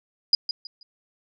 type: tone with echo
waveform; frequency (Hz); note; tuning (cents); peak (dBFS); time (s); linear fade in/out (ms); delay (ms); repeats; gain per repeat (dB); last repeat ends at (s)
sine; 4911; D#8; -23; -13; 0.33-0.35; 2; 160; 3; -11; 0.83
effects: none